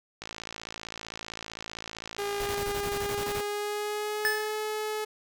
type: click train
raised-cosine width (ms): 0.2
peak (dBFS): -20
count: 132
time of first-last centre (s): 0.22-2.58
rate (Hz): 55.5
type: tone with pitch glide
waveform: sawtooth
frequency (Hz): 405.3 to 428.4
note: G#4 to A4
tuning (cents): -42 to -46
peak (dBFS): -26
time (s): 2.18-5.05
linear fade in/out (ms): 10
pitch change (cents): +96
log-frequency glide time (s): 3.01-4.55
type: noise bursts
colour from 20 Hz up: pink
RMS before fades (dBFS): -36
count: 12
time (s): 2.4-3.409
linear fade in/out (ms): 2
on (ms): 63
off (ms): 23
type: tone with exponential decay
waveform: square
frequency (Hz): 1738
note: A6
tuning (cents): -22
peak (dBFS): -22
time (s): 4.25-4.66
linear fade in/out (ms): 0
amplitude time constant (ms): 88
effects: none